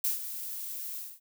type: noise with ADSR envelope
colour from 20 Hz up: violet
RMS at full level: -27 dBFS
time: 0.04-1.2 s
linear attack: 4 ms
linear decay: 140 ms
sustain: -11 dB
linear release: 230 ms
effects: none